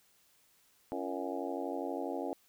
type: harmonic tone with a mistuned harmonic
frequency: 92.3 Hz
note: F#2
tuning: 4 cents flat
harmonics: 3 / 4 / 5 / 6 / 7 / 8 / 9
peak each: -40 / -41 / -42 / -43 / -43 / -44 / -45 dBFS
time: 0.92-2.33 s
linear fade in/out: 0 ms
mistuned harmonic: 4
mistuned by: -120 cents
effects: white hiss -68 dBFS RMS until 2.48 s